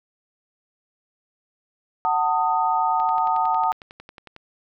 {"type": "chord", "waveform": "sine", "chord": "D# diminished", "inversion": "first", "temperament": "just", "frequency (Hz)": [746.7, 896, 1244.5], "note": ["F#5", "A5", "D#6"], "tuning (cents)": [16, 31, 0], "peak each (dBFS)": [-23, -21, -24], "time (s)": [2.05, 3.72], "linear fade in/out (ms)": 0}
{"type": "click train", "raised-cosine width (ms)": 0.3, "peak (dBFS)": -25, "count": 16, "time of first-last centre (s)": [3, 4.364], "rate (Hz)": 11}
{"effects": []}